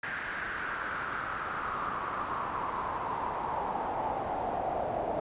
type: noise with band-pass filter sweep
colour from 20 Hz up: brown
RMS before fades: -34 dBFS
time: 0.03-5.2 s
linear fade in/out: 5 ms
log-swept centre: 1700 to 670 Hz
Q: 4.6
effects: resampled to 8000 Hz